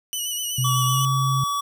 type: tone with vibrato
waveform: 15% pulse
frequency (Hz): 2952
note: F#7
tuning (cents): -5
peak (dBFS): -18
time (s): 0.13-1.05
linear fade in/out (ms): 0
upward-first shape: sine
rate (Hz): 8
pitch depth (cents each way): 36
type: tone with pitch glide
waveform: sine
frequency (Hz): 128.2 to 133.41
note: C3 to C3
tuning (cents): -35 to +34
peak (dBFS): -20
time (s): 0.58-1.44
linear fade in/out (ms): 5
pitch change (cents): +69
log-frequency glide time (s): 0.9-0.98
type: tone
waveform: square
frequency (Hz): 1140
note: C#6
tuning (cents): +48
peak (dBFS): -23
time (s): 0.64-1.61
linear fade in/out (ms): 10
effects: none